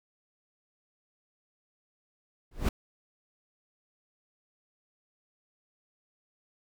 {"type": "noise with exponential growth", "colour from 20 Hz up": "brown", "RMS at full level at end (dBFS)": -18, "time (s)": [2.51, 2.69], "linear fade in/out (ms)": 5, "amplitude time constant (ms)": 38, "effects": []}